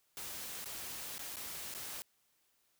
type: noise with dropouts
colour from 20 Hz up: white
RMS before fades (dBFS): -44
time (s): 0.17-2.02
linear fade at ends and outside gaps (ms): 0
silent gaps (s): 0.644-0.658 / 1.181-1.193 / 1.359-1.368 / 1.74-1.748
effects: white hiss -75 dBFS RMS until 2.79 s